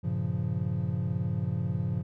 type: chord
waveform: triangle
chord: G half-diminished seventh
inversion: none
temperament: equal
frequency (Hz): 98 / 116.54 / 138.59 / 174.61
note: G2 / Bb2 / Db3 / F3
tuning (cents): 0 / 0 / 0 / 0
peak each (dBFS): -31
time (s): 0.03-2.03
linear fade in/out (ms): 20
effects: none